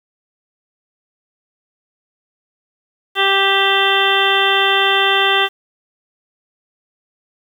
harmonic tone with a mistuned harmonic, 392.1 Hz, G4, in tune, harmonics 1 / 2 / 3 / 4 / 5 / 7 / 8 / 9, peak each -20 / -20 / -20 / -20 / -20 / -20 / -20 / -20 dBFS, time 3.15-5.49 s, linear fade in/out 50 ms, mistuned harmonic 7, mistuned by -21 cents, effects 7-bit

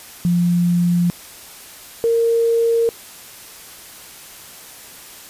sine tone pair in turn, 174.5 / 461.7 Hz, F3 / A#4, -1 / -17 cents, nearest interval octave + perfect fourth, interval 1684 cents, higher second, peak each -13 dBFS, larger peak neither, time 0.25-1.1 / 2.04-2.89 s, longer neither, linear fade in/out 0 ms, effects white hiss -39 dBFS RMS until 5.29 s + resampled to 32000 Hz

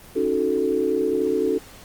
sine chord, D# half-diminished seventh, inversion third, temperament equal, 277.2 / 311.1 / 370 / 440 Hz, C#4 / D#4 / F#4 / A4, 0 / 0 / 0 / 0 cents, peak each -27 / -27 / -24 / -22 dBFS, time 0.15-1.59 s, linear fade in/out 20 ms, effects pink hiss -45 dBFS RMS until 1.84 s + Opus 24 kbps

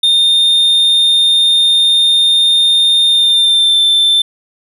triangle tone with pitch glide, 3641 to 3550 Hz, A#7 to A7, -41 to +15 cents, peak -6 dBFS, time 0.03-4.22 s, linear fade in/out 5 ms, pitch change -44 cents, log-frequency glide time 3.07-3.79 s, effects none

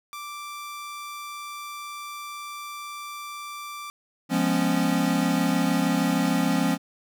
sawtooth tone, 1174 Hz, D6, 1 cent flat, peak -31 dBFS, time 0.13-3.9 s, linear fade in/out 0 ms
square chord, C# dominant seventh, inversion first, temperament equal with one note detuned, 174.61 / 207.7 / 246.9 / 273.5 Hz, E#3 / G#3 / B3 / C#4, 0 / 0 / 0 / -23 cents, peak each -27 / -29 / -28 / -26 dBFS, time 4.29-6.78 s, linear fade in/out 50 ms
effects none

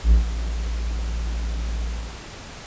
triangle tone with ADSR envelope, 56.5 Hz, A1, 47 cents sharp, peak -7 dBFS, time 0.03-2.2 s, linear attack 86 ms, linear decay 130 ms, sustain -14 dB, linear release 340 ms, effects pink hiss -38 dBFS RMS until 2.66 s + resampled to 16000 Hz

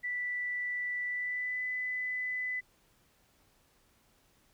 sine tone with pitch glide, 1971 to 2003 Hz, B6 to B6, -4 to +24 cents, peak -32 dBFS, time 0.03-2.61 s, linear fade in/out 20 ms, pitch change +28 cents, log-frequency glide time 1.06-1.64 s, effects pink hiss -68 dBFS RMS until 4.53 s

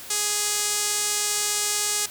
sawtooth tone with band-pass filter, 415.3 Hz, G#4, in tune, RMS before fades -25 dBFS, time 0.1-2.06 s, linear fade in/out 5 ms, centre 7700 Hz, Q 1.7, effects white hiss -40 dBFS RMS until 2.1 s

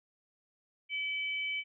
sine tone pair together, 2300 / 3036 Hz, D7 / F#7, -37 / +44 cents, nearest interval perfect fourth, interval 481 cents, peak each -33 / -39 dBFS, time 0.89-1.64 s, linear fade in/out 50 ms, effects none

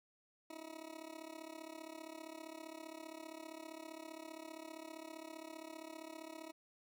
20% pulse tone with amplitude modulation, 320 Hz, D#4, 49 cents sharp, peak -40 dBFS, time 0.5-6.52 s, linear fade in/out 5 ms, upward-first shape sine, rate 35.2 Hz, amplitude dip 85%, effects none

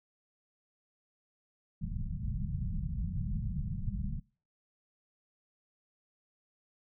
pink low-pass noise, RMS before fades -35 dBFS, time 1.81-4.2 s, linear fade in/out 10 ms, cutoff 210 Hz, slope 96 dB/octave, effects noise-tail reverb RT60 0.4 s tail -24 dB re dry

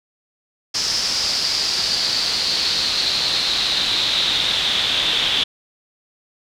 brown noise with band-pass filter sweep, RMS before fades -20 dBFS, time 0.74-5.44 s, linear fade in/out 10 ms, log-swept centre 5200 to 3400 Hz, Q 6.2, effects none

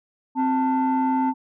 sine tone pair together, 261.6 / 887.1 Hz, C4 / A5, 0 / +14 cents, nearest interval octave + major sixth, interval 2114 cents, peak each -19 / -20 dBFS, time 0.35-1.34 s, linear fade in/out 50 ms, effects tanh soft clip ceiling -15 dBFS

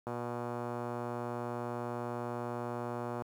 click train, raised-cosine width 1 ms, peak -24 dBFS, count 379, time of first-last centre 0.07-3.22 s, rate 120 Hz, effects high-pass 60 Hz 12 dB/octave + 9-bit

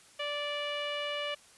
sawtooth tone with low-pass filter, 584 Hz, D5, 10 cents flat, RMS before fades -35 dBFS, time 0.19-1.35 s, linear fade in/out 10 ms, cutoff 2900 Hz, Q 4.4, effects white hiss -58 dBFS RMS until 1.57 s + resampled to 24000 Hz

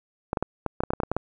clicks, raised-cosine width 1 ms, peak -11 dBFS, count 12, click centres 0.331 / 0.372 / 0.426 / 0.663 / 0.805 / 0.836 / 0.905 / 0.935 / 1.002 / 1.034 / 1.116 / 1.166 s, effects none

